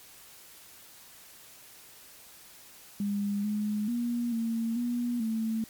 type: tone with pitch steps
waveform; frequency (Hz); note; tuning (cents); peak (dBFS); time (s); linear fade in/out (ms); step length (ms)
sine; 202.7 / 210 / 238.6 / 228.2 / 241.1 / 222.8; G#3 / G#3 / A#3 / A#3 / B3 / A3; -42 / +19 / +41 / -37 / -41 / +22; -27; 3-5.64; 2; 440
effects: white hiss -52 dBFS RMS until 5.69 s + MP3 96 kbps